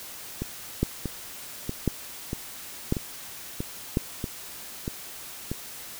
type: two click trains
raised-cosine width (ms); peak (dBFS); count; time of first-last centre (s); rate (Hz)
3; -9 / -16; 4 / 9; 0.83-3.971 / 0.42-5.516; 0.955 / 1.57
effects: white hiss -41 dBFS RMS until 5.99 s